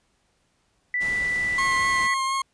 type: tone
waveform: sine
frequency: 1975.5 Hz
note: B6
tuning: in tune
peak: -22 dBFS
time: 0.94-2.14 s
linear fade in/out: 2 ms
type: noise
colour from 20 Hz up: pink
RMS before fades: -38 dBFS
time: 1-2.08 s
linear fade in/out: 20 ms
type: tone with vibrato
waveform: 40% pulse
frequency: 1073 Hz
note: C6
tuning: 43 cents sharp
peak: -22 dBFS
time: 1.58-2.42 s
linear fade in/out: 5 ms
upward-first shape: triangle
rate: 4.2 Hz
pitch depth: 20 cents each way
effects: pink hiss -68 dBFS RMS until 2.53 s + resampled to 22050 Hz